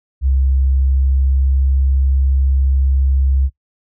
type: tone with pitch glide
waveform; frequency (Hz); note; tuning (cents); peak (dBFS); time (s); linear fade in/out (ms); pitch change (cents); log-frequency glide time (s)
sine; 66.6 to 67.14; C2 to C2; +31 to +45; -11; 0.21-3.5; 50; +14; 0.58-1.77
effects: noise-tail reverb RT60 0.1 s tail -20 dB re dry